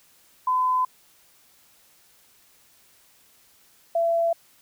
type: tone pair in turn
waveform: sine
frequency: 1015 / 672.2 Hz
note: B5 / E5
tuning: +47 / +34 cents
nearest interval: perfect fifth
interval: 713 cents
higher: first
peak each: -19 dBFS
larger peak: neither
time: 0.47-0.85 / 3.95-4.33 s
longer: neither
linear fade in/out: 5 ms
effects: white hiss -58 dBFS RMS until 4.61 s